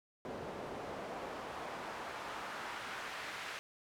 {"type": "noise with band-pass filter sweep", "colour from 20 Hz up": "pink", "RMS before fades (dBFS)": -44, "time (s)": [0.25, 3.59], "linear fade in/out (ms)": 0, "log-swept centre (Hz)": [470, 1900], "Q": 0.96, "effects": []}